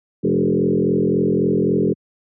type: tone with frequency modulation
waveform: sine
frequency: 295.1 Hz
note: D4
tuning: 8 cents sharp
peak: -14 dBFS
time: 0.23-1.94 s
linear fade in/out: 20 ms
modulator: 43.7 Hz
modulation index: 3.5
effects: high-pass 100 Hz 12 dB/octave